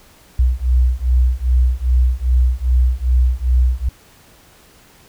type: beating tone pair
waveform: sine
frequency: 61.2 / 63.7 Hz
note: B1 / C2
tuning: -15 / -46 cents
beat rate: 2.5 Hz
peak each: -14 dBFS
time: 0.39-3.89 s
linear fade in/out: 5 ms
effects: tanh soft clip ceiling -5 dBFS + pink hiss -48 dBFS RMS until 5.08 s